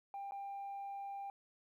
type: tone with dropouts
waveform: sine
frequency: 795 Hz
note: G5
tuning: 24 cents sharp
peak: -40 dBFS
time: 0.14-1.3 s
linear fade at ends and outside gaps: 1 ms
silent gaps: 0.31-0.32 s
effects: tanh soft clip ceiling -40 dBFS + 13-bit